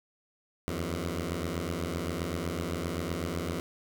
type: beating tone pair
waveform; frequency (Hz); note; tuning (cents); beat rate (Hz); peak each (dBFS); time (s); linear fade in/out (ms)
10% pulse; 81.3 / 89.1; E2 / F2; -23 / +35; 7.8; -26; 0.68-3.6; 0
effects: none